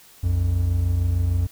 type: tone pair together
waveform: triangle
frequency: 61.74 / 88.34 Hz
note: B1 / F2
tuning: 0 / +20 cents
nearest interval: tritone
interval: 620 cents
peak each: -23 / -17 dBFS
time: 0.23-1.47 s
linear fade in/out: 10 ms
effects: white hiss -50 dBFS RMS until 1.51 s

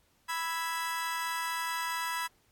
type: chord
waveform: 30% pulse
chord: E major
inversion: second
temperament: equal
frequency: 987.8 / 1318.5 / 1661.2 Hz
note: B5 / E6 / G#6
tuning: 0 / 0 / 0 cents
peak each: -31 / -36 / -36 dBFS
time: 0.28-2.28 s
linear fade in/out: 20 ms
effects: pink hiss -69 dBFS RMS until 2.51 s + AAC 64 kbps

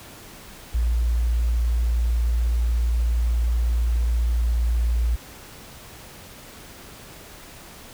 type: tone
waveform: sine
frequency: 58.27 Hz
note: A#1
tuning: in tune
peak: -18 dBFS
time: 0.74-5.16 s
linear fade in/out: 10 ms
effects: pink hiss -43 dBFS RMS until 7.93 s

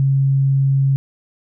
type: tone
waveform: sine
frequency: 136.3 Hz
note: C#3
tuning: 29 cents flat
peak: -12 dBFS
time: 0-0.96 s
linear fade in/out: 0 ms
effects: none

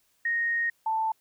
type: tone pair in turn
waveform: sine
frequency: 1863 / 884.3 Hz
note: A#6 / A5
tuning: -2 / +8 cents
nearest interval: octave + minor second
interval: 1290 cents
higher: first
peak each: -24 dBFS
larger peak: neither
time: 0.25-0.7 / 0.86-1.12 s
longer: first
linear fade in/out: 5 ms
effects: white hiss -69 dBFS RMS until 1.2 s

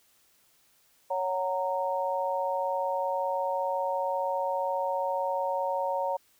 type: harmonic tone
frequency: 185.1 Hz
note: F#3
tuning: 1 cent sharp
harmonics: 3 / 4 / 5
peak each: -30 / -34 / -30 dBFS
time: 1.1-6.17 s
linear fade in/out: 10 ms
effects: white hiss -65 dBFS RMS until 6.39 s

